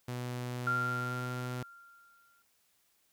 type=tone with pitch glide; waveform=sawtooth; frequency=123.47 to 124.76 Hz; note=B2 to B2; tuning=0 to +18 cents; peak=-32 dBFS; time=0.08-1.63 s; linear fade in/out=5 ms; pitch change=+18 cents; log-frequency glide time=0.99-1.17 s
type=tone with exponential decay; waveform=sine; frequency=1387 Hz; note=F6; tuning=12 cents flat; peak=-27 dBFS; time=0.67-2.42 s; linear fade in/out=2 ms; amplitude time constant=380 ms
effects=white hiss -72 dBFS RMS until 3.12 s